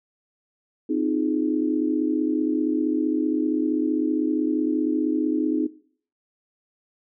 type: tone cluster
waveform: sine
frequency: 259.2 / 309.7 / 345.1 / 420.5 Hz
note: C4 / D#4 / F4 / G#4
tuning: -16 / -8 / -21 / +22 cents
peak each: -26 / -23 / -31 / -31 dBFS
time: 0.89-5.67 s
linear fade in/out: 10 ms
effects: noise-tail reverb RT60 0.5 s tail -17 dB re dry